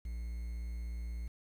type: tone with quantisation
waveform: triangle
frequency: 58.27 Hz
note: A#1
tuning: in tune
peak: -35 dBFS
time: 0.05-1.28 s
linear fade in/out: 5 ms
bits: 10
effects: none